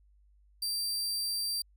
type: tone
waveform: sawtooth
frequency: 4699 Hz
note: D8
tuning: in tune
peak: -28 dBFS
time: 0.62-1.62 s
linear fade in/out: 5 ms
effects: added 50 Hz sine -60 dBFS peak until 1.76 s